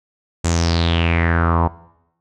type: tone with low-pass filter sweep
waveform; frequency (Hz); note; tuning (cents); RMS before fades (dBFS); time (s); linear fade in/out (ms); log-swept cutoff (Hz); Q
sawtooth; 84; E2; +33; -17; 0.44-1.68; 10; 7700 to 900; 5.6
effects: noise-tail reverb RT60 0.8 s tail -19 dB re dry